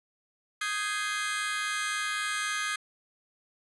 sawtooth chord, Ab major seventh, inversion second, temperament just, 1245.9 / 1557.4 / 1661.2 / 2077 Hz, Eb6 / G6 / Ab6 / C7, +2 / -12 / 0 / -13 cents, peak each -30 / -34 / -30 / -32 dBFS, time 0.61-2.76 s, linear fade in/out 5 ms, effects resampled to 24000 Hz

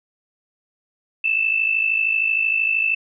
sine tone pair together, 2600 / 2653 Hz, E7 / E7, -24 / +10 cents, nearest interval unison, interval 34 cents, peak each -23 / -18 dBFS, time 1.24-2.95 s, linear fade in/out 5 ms, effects none

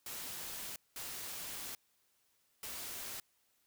white noise bursts at uneven times, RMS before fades -44 dBFS, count 3, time 0.06-0.76 / 0.96-1.75 / 2.63-3.2 s, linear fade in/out 2 ms, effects white hiss -75 dBFS RMS until 3.66 s

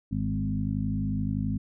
harmonic tone with a mistuned harmonic, 51.6 Hz, G#1, 10 cents flat, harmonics 1 / 2 / 3 / 4 / 5, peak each -35 / -31 / -33 / -31 / -33 dBFS, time 0.11-1.58 s, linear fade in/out 10 ms, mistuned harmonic 3, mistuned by +18 cents, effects none

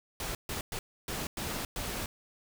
pink noise bursts at uneven times, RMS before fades -36 dBFS, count 6, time 0.2-0.35 / 0.49-0.61 / 0.72-0.79 / 1.08-1.27 / 1.37-1.65 / 1.76-2.06 s, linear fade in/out 2 ms, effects none

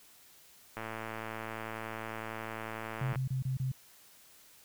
click train, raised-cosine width 0.5 ms, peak -24 dBFS, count 266, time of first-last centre 0.77-3.157 s, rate 111 Hz
sine tone bursts, 130.81 Hz, C3, in tune, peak -30 dBFS, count 5, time 3.01-3.718 s, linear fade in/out 5 ms, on 120 ms, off 27 ms
effects white hiss -59 dBFS RMS until 4.64 s

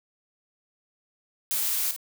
blue noise with echo, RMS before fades -27 dBFS, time 1.51-1.91 s, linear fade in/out 0 ms, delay 53 ms, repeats 1, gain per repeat -9 dB, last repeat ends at 1.963 s, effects none

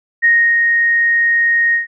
sine tone with ADSR envelope, 1864.7 Hz, A#6, in tune, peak -7 dBFS, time 0.22-1.87 s, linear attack 27 ms, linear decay 310 ms, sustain -3 dB, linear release 130 ms, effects none

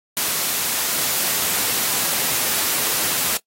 white high-pass noise, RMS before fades -21 dBFS, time 0.17-3.37 s, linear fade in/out 0 ms, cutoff 110 Hz, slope 12 dB/octave, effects noise-tail reverb RT60 0.1 s tail -23 dB re dry + AAC 48 kbps

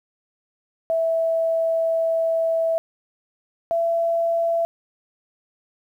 sine tone pair in turn, 656 / 670.6 Hz, E5 / E5, -9 / +30 cents, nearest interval unison, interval 39 cents, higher second, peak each -18 dBFS, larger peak neither, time 0.9-2.78 / 3.71-4.65 s, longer first, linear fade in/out 0 ms, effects 9-bit

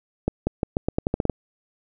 accelerating click train, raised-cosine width 2 ms, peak -8 dBFS, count 11, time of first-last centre 0.28-1.297 s, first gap 190 ms, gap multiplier 0.85, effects none

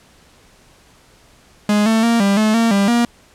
45% pulse tone with pitch steps, 208.3 / 223 / 232.5 / 198.7 / 216 / 229.5 / 198.9 / 237.3 Hz, G#3 / A3 / A#3 / G3 / A3 / A#3 / G3 / A#3, +5 / +23 / -4 / +24 / -32 / -27 / +25 / +31 cents, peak -12 dBFS, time 1.69-3.05 s, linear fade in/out 2 ms, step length 170 ms, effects pink hiss -50 dBFS RMS until 3.34 s + low-pass 10000 Hz 12 dB/octave

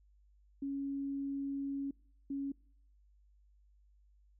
sine tone bursts at uneven times, 277.2 Hz, C#4, in tune, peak -35 dBFS, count 2, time 0.62-1.91 / 2.3-2.52 s, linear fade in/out 5 ms, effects noise-tail reverb RT60 0.6 s tail -26 dB re dry + added 50 Hz sine -63 dBFS peak until 4.39 s

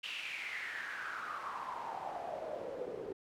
pink noise with band-pass filter sweep, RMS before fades -42 dBFS, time 0.03-3.13 s, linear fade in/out 10 ms, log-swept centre 2900 to 400 Hz, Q 6.2, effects none

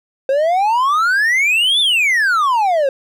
triangle exponential two-way sweep, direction up then down, 524 to 3601 to 524 Hz, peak -10 dBFS, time 0.29-2.89 s, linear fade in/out 2 ms, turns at 1.8 s, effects none

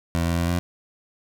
20% pulse tone with pitch steps, 83.9 / 84.8 / 85.3 / 87.1 Hz, E2 / E2 / F2 / F2, +31 / +50 / -40 / -4 cents, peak -16 dBFS, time 0.15-0.59 s, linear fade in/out 0 ms, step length 110 ms, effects none

